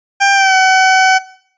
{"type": "tone with pitch glide", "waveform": "20% pulse", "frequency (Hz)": [793, 755.4], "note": ["G5", "F#5"], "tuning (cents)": [20, 36], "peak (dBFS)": -3, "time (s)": [0.2, 1.19], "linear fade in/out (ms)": 20, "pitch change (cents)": -84, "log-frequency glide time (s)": [0.34, 0.55], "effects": ["noise-tail reverb RT60 0.6 s tail -18 dB re dry", "resampled to 16000 Hz"]}